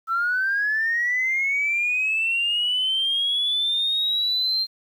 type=linear sweep; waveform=sine; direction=up; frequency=1318.5 to 4186 Hz; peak=-19 dBFS; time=0.07-4.67 s; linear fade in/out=50 ms; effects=tanh soft clip ceiling -15 dBFS + 9-bit